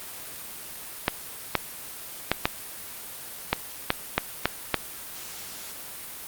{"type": "clicks", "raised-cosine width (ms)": 0.3, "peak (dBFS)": -3, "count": 9, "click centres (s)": [1.081, 1.553, 2.316, 2.455, 3.53, 3.904, 4.18, 4.456, 4.743], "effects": ["white hiss -39 dBFS RMS until 6.27 s", "Opus 32 kbps"]}